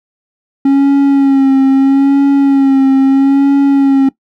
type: tone with vibrato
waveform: triangle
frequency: 273.5 Hz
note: C#4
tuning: 23 cents flat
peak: -3 dBFS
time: 0.65-4.09 s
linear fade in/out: 5 ms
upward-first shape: sine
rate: 0.77 Hz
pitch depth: 34 cents each way
effects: noise-tail reverb RT60 0.1 s tail -19 dB re dry